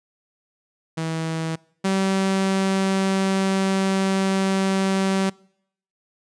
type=tone pair in turn; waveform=sawtooth; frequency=161.8 / 192.41 Hz; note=E3 / G3; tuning=-32 / -32 cents; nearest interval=minor third; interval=300 cents; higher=second; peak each=-20 / -15 dBFS; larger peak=second; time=0.97-1.56 / 1.84-5.3 s; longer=second; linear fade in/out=10 ms; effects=noise-tail reverb RT60 0.7 s tail -25 dB re dry + resampled to 22050 Hz